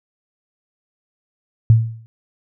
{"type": "tone with exponential decay", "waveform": "sine", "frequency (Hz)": 113.1, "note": "A2", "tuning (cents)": 48, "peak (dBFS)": -4, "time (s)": [1.7, 2.06], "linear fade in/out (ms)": 0, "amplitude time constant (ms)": 78, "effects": []}